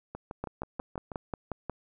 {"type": "two click trains", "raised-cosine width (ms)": 1, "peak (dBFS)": [-19, -24], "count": [8, 7], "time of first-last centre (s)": [[0.44, 1.697], [0.15, 1.118]], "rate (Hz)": [5.57, 6.2], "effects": []}